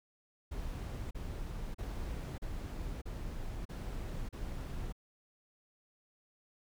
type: noise bursts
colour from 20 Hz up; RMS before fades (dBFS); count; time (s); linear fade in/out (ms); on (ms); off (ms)
brown; -40; 7; 0.51-4.926; 10; 600; 36
effects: none